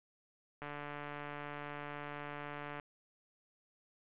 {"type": "click train", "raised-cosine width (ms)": 0.5, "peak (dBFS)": -29, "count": 319, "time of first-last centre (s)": [0.62, 2.798], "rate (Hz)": 146, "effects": ["resampled to 8000 Hz", "10-bit"]}